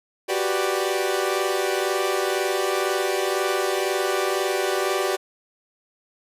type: chord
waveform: sawtooth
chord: G major seventh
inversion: third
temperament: equal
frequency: 370 / 392 / 493.9 / 587.3 Hz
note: F#4 / G4 / B4 / D5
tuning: 0 / 0 / 0 / 0 cents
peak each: -22 / -22 / -26 / -24 dBFS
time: 0.28-5.17 s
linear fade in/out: 20 ms
effects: resampled to 32000 Hz